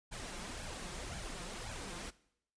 pink noise with flanger, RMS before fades -44 dBFS, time 0.11-2.11 s, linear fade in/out 20 ms, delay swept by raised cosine 1.2 to 5.8 ms, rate 1.9 Hz, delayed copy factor +0.65, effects noise-tail reverb RT60 0.7 s tail -19 dB re dry + resampled to 22050 Hz

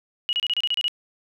sine tone bursts, 2904 Hz, F#7, 33 cents flat, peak -20 dBFS, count 9, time 0.29-0.881 s, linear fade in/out 0 ms, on 39 ms, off 30 ms, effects none

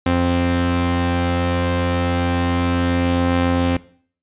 sawtooth tone pair together, 87.3 / 261.6 Hz, F2 / C4, 0 / 0 cents, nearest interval octave + perfect fifth, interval 1900 cents, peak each -15 dBFS, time 0.06-3.77 s, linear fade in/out 5 ms, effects noise-tail reverb RT60 0.5 s tail -19 dB re dry + resampled to 8000 Hz

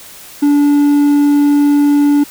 triangle tone, 289.1 Hz, D4, 27 cents flat, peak -5 dBFS, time 0.42-2.24 s, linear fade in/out 10 ms, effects white hiss -35 dBFS RMS until 2.3 s

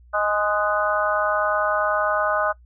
harmonic tone with a mistuned harmonic, 207.7 Hz, G#3, in tune, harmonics 3 / 4 / 5 / 6 / 7, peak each -23 / -28 / -29 / -24 / -25 dBFS, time 0.13-2.53 s, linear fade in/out 20 ms, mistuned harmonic 7, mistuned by +36 cents, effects noise-tail reverb RT60 0.1 s tail -20 dB re dry + added 60 Hz sine -47 dBFS peak until 2.65 s

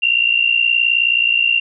sine tone pair together, 2735 / 2794 Hz, F7 / F7, -37 / 0 cents, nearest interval unison, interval 37 cents, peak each -15 dBFS, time 0.02-1.6 s, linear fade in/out 10 ms, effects none

